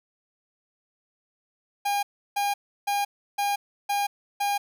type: tone bursts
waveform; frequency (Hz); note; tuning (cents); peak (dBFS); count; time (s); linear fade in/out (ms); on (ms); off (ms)
45% pulse; 810; G#5; -43; -23; 6; 1.85-4.58; 10; 180; 330
effects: none